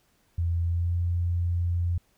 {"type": "tone with pitch glide", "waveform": "sine", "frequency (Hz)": [84.9, 86.83], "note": ["F2", "F2"], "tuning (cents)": [-48, -9], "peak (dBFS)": -23, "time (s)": [0.38, 1.98], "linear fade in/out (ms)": 5, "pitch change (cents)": 39, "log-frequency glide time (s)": [0.64, 0.95], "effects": ["pink hiss -67 dBFS RMS until 2.17 s"]}